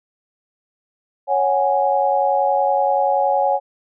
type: chord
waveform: sine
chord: C# suspended fourth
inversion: none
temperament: equal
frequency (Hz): 554.4 / 740 / 830.6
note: C#5 / F#5 / G#5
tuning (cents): 0 / 0 / 0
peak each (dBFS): -19 / -20 / -18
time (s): 1.27-3.6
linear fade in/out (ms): 50
effects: none